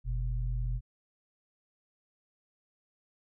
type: tone pair together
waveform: sine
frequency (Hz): 45.59 / 121.7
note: F#1 / B2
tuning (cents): -25 / -25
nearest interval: octave + perfect fourth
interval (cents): 1700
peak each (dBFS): -30 / -35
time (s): 0.04-0.81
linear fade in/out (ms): 50
effects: none